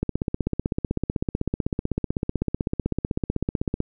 click train, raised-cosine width 3 ms, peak -10 dBFS, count 61, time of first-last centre 0.03-3.804 s, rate 15.9 Hz, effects none

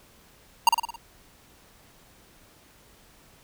square tone with echo, 931 Hz, A#5, 2 cents flat, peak -13 dBFS, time 0.67-0.69 s, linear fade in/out 2 ms, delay 54 ms, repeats 5, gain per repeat -5 dB, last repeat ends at 0.96 s, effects pink hiss -56 dBFS RMS until 3.43 s

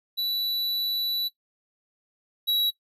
square tone pair in turn, 3951 / 3890 Hz, B7 / B7, 0 / -27 cents, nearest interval unison, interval 27 cents, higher first, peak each -25 / -21 dBFS, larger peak second, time 0.17-1.29 / 2.47-2.71 s, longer first, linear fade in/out 20 ms, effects noise-tail reverb RT60 0.1 s tail -18 dB re dry + resampled to 32000 Hz

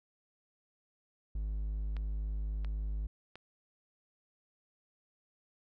triangle tone, 51.91 Hz, G#1, in tune, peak -31 dBFS, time 1.35-3.07 s, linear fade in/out 5 ms
clicks, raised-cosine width 0.3 ms, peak -32 dBFS, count 3, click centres 1.967 / 2.647 / 3.356 s
effects none

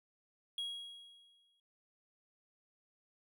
triangle tone with exponential decay, 3300 Hz, G#7, 12 cents flat, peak -34 dBFS, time 0.58-1.6 s, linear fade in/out 2 ms, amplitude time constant 220 ms, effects none

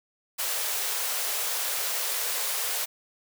white high-pass noise, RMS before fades -29 dBFS, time 0.38-2.86 s, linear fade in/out 20 ms, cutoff 410 Hz, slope 96 dB/octave, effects none

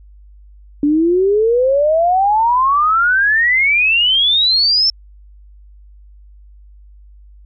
sine exponential sweep, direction up, 285.7 to 5420 Hz, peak -10 dBFS, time 0.83-4.9 s, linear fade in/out 2 ms, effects added 50 Hz sine -39 dBFS peak until 7.45 s

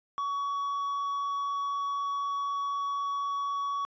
triangle tone, 1126 Hz, C#6, 27 cents sharp, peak -27 dBFS, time 0.18-3.85 s, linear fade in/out 0 ms, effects resampled to 16000 Hz

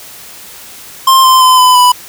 square tone with pitch steps, 1055 / 1038.7 / 1022.6 / 1006.8 / 991.2 Hz, C6 / C6 / C6 / B5 / B5, +14 / -13 / -40 / +33 / +6 cents, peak -4 dBFS, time 1.07-1.92 s, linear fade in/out 5 ms, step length 170 ms, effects white hiss -32 dBFS RMS until 2.08 s

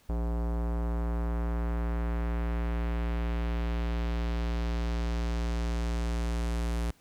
square tone with low-pass filter sweep, 57.9 Hz, A#1, 11 cents flat, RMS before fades -30 dBFS, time 0.09-6.91 s, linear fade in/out 5 ms, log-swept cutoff 820 to 11000 Hz, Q 0.99, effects pink hiss -63 dBFS RMS until 7 s

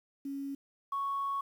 sine tone pair in turn, 277.2 / 1108.8 Hz, C#4 / C#6, 0 / 0 cents, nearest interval 2 octaves, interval 2400 cents, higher second, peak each -35 / -30 dBFS, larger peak second, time 0.25-0.55 / 0.92-1.41 s, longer second, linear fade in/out 5 ms, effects tanh soft clip ceiling -26 dBFS + 10-bit

